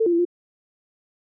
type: tone with pitch steps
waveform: sine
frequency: 446.7 / 347.7 / 338.3 / 351 Hz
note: A4 / F4 / E4 / F4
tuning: +26 / -8 / +45 / +9 cents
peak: -16 dBFS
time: 0-0.252 s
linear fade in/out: 10 ms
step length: 63 ms
effects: none